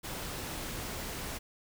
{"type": "noise", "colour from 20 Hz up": "pink", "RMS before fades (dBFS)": -39, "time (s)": [0.03, 1.39], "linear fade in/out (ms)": 20, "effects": []}